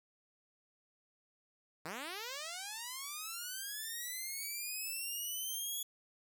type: linear sweep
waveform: 5% pulse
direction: up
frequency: 144.7 to 3389 Hz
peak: -30 dBFS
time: 1.85-5.83 s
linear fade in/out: 5 ms
effects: none